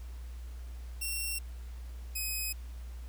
5% pulse tone pair in turn, 2726 / 2530 Hz, F7 / D#7, -43 / +28 cents, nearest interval minor second, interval 129 cents, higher first, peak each -24 dBFS, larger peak neither, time 1.01-1.39 / 2.15-2.53 s, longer neither, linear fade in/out 10 ms, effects added 60 Hz sine -40 dBFS peak until 3.08 s + pink hiss -59 dBFS RMS until 3.08 s

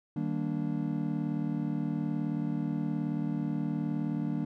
triangle chord, Eb major seventh, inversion none, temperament just, 155.56 / 194.45 / 233.3 / 291.7 Hz, Eb3 / G3 / Bb3 / D4, 0 / -14 / +2 / -12 cents, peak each -32 / -34 / -33 / -33 dBFS, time 0.16-4.45 s, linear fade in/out 5 ms, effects none

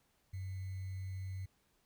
sine tone with sample-and-hold, 94.5 Hz, F#2, 37 cents sharp, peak -39 dBFS, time 0.33-1.46 s, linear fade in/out 10 ms, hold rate 2100 Hz, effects pink hiss -75 dBFS RMS until 1.85 s

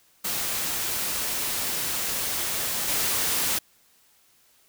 white noise with level steps, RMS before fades -28 / -25 dBFS, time 0.24-3.59 s, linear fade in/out 10 ms, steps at 2.88 s, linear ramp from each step 5 ms, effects white hiss -61 dBFS RMS until 4.68 s

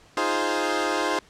15% pulse chord, F minor seventh, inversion third, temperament equal, 311.1 / 349.2 / 415.3 / 523.3 Hz, Eb4 / F4 / Ab4 / C5, 0 / 0 / 0 / 0 cents, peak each -22 dBFS, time 0.17-1.19 s, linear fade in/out 2 ms, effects pink hiss -54 dBFS RMS until 1.29 s + low-pass 7000 Hz 12 dB/octave

